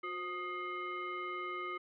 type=tone with frequency modulation; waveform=sine; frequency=1242 Hz; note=D#6; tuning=3 cents flat; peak=-37 dBFS; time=0.03-1.78 s; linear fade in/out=10 ms; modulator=881 Hz; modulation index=1.1; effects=none